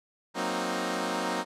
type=chord; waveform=10% pulse; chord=C half-diminished seventh; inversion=second; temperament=equal; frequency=185 / 233.1 / 261.6 / 311.1 Hz; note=Gb3 / Bb3 / C4 / Eb4; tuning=0 / 0 / 0 / 0 cents; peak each=-26 dBFS; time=0.34-1.45 s; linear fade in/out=50 ms; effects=low-pass 9000 Hz 12 dB/octave